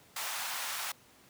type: high-pass noise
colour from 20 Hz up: pink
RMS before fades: -37 dBFS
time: 0.16-0.92 s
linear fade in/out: 5 ms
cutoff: 820 Hz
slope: 24 dB/octave
effects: pink hiss -60 dBFS RMS until 1.29 s + high-pass 100 Hz 12 dB/octave